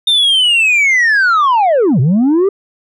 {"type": "linear two-way sweep", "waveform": "sine", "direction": "down then up", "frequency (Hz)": [3652, 116.54, 406.7], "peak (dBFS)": -5, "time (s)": [0.07, 2.49], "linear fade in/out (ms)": 5, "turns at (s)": 2, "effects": ["tanh soft clip ceiling -7 dBFS"]}